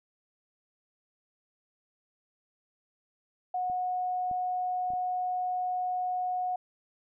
sine tone, 730 Hz, F#5, 24 cents flat, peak -28 dBFS, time 3.54-6.56 s, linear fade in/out 5 ms
clicks, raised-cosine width 3 ms, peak -36 / -34 / -36 / -38 dBFS, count 4, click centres 3.699 / 4.313 / 4.904 / 4.936 s
effects none

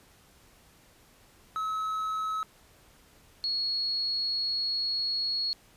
triangle / sine tone pair in turn, 1288 / 4332 Hz, E6 / C#8, -41 / -41 cents, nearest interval octave + major sixth, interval 2100 cents, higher second, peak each -27 dBFS, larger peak neither, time 1.56-2.43 / 3.44-5.53 s, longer second, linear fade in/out 0 ms, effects pink hiss -59 dBFS RMS until 5.76 s + resampled to 32000 Hz

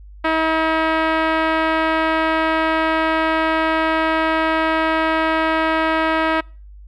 5% pulse tone with low-pass filter, 320 Hz, D#4, 49 cents sharp, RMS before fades -18 dBFS, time 0.24-6.41 s, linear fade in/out 10 ms, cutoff 1600 Hz, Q 0.73, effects noise-tail reverb RT60 0.4 s tail -26 dB re dry + added 50 Hz sine -37 dBFS peak until 6.87 s

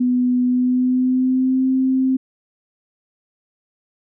sine tone with pitch glide, 248.8 to 261.6 Hz, B3 to C4, +13 to 0 cents, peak -14 dBFS, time 0-2.17 s, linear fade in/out 10 ms, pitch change +87 cents, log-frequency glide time 0.45-1.68 s, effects none

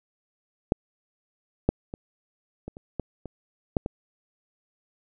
clicks, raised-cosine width 2 ms, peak -6 / -6 / -21 / -22 / -28 / -15 / -23 / -8 / -16 dBFS, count 9, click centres 0.721 / 1.69 / 1.939 / 2.68 / 2.769 / 2.997 / 3.257 / 3.768 / 3.861 s, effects none

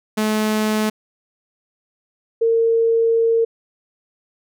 sawtooth / sine tone pair in turn, 215.2 / 457 Hz, A3 / A#4, -38 / -34 cents, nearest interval octave + minor second, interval 1304 cents, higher second, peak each -13 dBFS, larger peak neither, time 0.17-0.9 / 2.41-3.45 s, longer second, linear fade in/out 10 ms, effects none

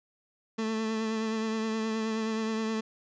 30% pulse tone with vibrato, 221 Hz, A3, 8 cents sharp, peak -26 dBFS, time 0.58-2.81 s, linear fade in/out 10 ms, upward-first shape triangle, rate 9.5 Hz, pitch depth 28 cents each way, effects resampled to 16000 Hz

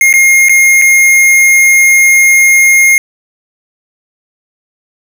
square tone with dropouts, 2136 Hz, C7, 35 cents sharp, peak -4 dBFS, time 0.01-2.98 s, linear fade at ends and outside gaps 1 ms, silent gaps 0.128-0.138 / 0.486-0.494 / 0.816-0.82 s, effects none

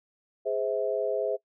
sine chord, Ab augmented, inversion none, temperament just, 415.3 / 519.1 / 648.9 Hz, Ab4 / C5 / E5, 0 / -14 / -27 cents, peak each -30 dBFS, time 0.45-1.37 s, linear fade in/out 20 ms, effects noise-tail reverb RT60 0.1 s tail -22 dB re dry

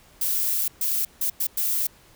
violet noise bursts at uneven times, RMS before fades -24 dBFS, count 5, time 0.21-0.68 / 0.81-1.05 / 1.21-1.3 / 1.4-1.47 / 1.57-1.87 s, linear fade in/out 5 ms, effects pink hiss -54 dBFS RMS until 2.15 s

